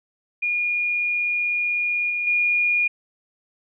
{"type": "tone with level steps", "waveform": "sine", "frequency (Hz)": 2432, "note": "D#7", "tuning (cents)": -40, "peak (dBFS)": [-20, -22, -17], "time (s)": [0.42, 2.88], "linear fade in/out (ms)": 10, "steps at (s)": [2.1, 2.27], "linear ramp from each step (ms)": 2, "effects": []}